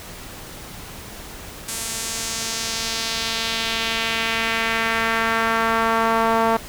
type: tone with band-pass filter sweep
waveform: sawtooth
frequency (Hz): 226.2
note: A3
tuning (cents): +48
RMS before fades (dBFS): -22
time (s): 1.68-6.57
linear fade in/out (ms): 5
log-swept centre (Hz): 9000 to 880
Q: 1.5
effects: pink hiss -37 dBFS RMS until 6.68 s